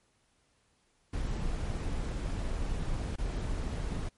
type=noise with dropouts; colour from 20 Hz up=brown; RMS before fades=-33 dBFS; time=1.13-4.09 s; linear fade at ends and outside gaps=5 ms; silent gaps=3.159-3.183 s; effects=pink hiss -71 dBFS RMS until 4.17 s + MP3 48 kbps

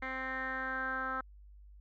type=tone with low-pass filter sweep; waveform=10% pulse; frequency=261.6 Hz; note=C4; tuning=in tune; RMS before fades=-37 dBFS; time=0.02-1.21 s; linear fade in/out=5 ms; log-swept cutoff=2100 to 1400 Hz; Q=6.9; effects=added 50 Hz sine -52 dBFS peak until 1.8 s

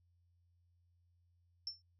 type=tone with exponential decay; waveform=sine; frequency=5380 Hz; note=E8; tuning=34 cents sharp; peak=-35 dBFS; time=1.67-1.82 s; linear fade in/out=1 ms; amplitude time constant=31 ms; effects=added 87 Hz sine -70 dBFS peak until 1.99 s

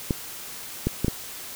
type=clicks; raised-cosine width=3 ms; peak=-9 dBFS; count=4; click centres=0.108 / 0.87 / 1.046 / 1.082 s; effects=white hiss -38 dBFS RMS until 1.55 s

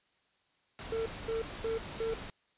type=noise; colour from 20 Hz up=pink; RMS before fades=-43 dBFS; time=0.79-2.3 s; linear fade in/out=0 ms
type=tone bursts; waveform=triangle; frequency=450.9 Hz; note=A4; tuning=42 cents sharp; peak=-29 dBFS; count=4; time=0.92-2.14 s; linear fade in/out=5 ms; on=140 ms; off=220 ms
effects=white hiss -72 dBFS RMS until 2.57 s + resampled to 8000 Hz

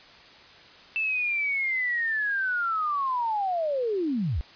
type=linear sweep; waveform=sine; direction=down; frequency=2656 to 51 Hz; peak=-24 dBFS; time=0.96-4.41 s; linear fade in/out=0 ms; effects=white hiss -50 dBFS RMS until 4.55 s + resampled to 11025 Hz

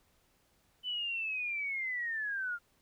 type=linear sweep; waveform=sine; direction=down; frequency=3020 to 1384 Hz; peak=-33 dBFS; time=0.83-2.59 s; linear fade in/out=50 ms; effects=pink hiss -71 dBFS RMS until 2.81 s

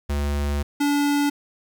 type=tone pair in turn; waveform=square; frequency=72 / 288 Hz; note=D2 / D4; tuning=-34 / -34 cents; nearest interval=2 octaves; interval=2400 cents; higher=second; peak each=-22 / -19 dBFS; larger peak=second; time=0.09-0.63 / 0.8-1.3 s; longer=first; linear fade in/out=10 ms; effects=9-bit

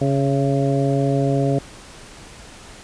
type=harmonic tone with a mistuned harmonic; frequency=138.59 Hz; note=C#3; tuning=in tune; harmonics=1 / 2 / 3 / 4 / 5; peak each=-19 / -22 / -24 / -25 / -26 dBFS; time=0.01-1.59 s; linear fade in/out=5 ms; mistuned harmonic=5; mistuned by=-35 cents; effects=pink hiss -41 dBFS RMS until 2.83 s + resampled to 22050 Hz

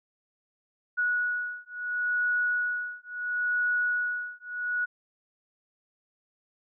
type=beating tone pair; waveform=sine; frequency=1463 / 1463.73 Hz; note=F#6 / F#6; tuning=-20 / -19 cents; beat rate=0.73 Hz; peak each=-29 dBFS; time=0.97-4.86 s; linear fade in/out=20 ms; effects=none

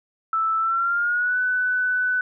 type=tone with pitch glide; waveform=sine; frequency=1318.5 to 1497.2 Hz; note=E6 to F#6; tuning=0 to +20 cents; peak=-19 dBFS; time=0.33-2.21 s; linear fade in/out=2 ms; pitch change=+220 cents; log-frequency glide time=0.59-1.38 s; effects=none

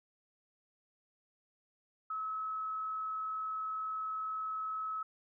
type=tone with frequency modulation; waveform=sine; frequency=1290 Hz; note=E6; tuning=38 cents flat; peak=-35 dBFS; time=2.1-5.03 s; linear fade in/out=5 ms; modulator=42.1 Hz; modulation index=0.25; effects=none

